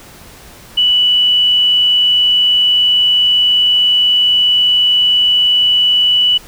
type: tone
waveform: sine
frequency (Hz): 2960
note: F#7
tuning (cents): 0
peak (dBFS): -8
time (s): 0.77-6.38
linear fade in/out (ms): 10
effects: pink hiss -38 dBFS RMS until 6.47 s